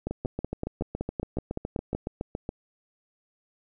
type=two click trains; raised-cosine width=2 ms; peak=-16 / -17 dBFS; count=11 / 18; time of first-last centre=0.07-1.95 / 0.11-2.491 s; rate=5.32 / 7.14 Hz; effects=none